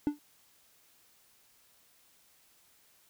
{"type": "tone with exponential decay", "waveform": "triangle", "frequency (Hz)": 293.7, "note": "D4", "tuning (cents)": 0, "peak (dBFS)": -20, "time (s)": [0.07, 0.19], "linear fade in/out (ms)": 0, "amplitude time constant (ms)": 25, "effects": ["white hiss -65 dBFS RMS until 3.09 s"]}